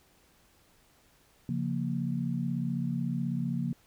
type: chord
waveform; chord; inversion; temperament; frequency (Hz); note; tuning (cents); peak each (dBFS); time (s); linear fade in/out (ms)
sine; Bb minor; first; equal; 138.59 / 174.61 / 233.1; Db3 / F3 / Bb3; 0 / 0 / 0; -33; 1.49-3.73; 2
effects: pink hiss -64 dBFS RMS until 3.86 s